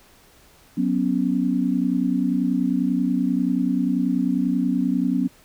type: chord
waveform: sine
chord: F# suspended fourth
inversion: none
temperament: equal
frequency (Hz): 185 / 246.9 / 277.2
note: F#3 / B3 / C#4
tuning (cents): 0 / 0 / 0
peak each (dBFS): -24 / -22 / -23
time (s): 0.77-5.28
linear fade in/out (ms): 10
effects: pink hiss -53 dBFS RMS until 5.44 s